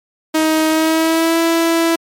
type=tone with pitch glide; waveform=sawtooth; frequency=315.1 to 331.5 Hz; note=D#4 to E4; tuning=+22 to +10 cents; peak=-8 dBFS; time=0.34-1.96 s; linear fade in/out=10 ms; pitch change=+88 cents; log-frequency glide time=0.69-1.39 s; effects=MP3 64 kbps